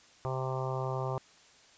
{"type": "harmonic tone", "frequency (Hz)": 130.81, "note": "C3", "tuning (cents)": 0, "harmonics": [1, 3, 4, 5, 6, 7, 8, 9], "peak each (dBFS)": [-34, -39, -40, -41, -42, -42, -43, -44], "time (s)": [0.25, 1.18], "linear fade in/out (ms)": 0, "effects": ["white hiss -59 dBFS RMS until 1.77 s", "resampled to 16000 Hz"]}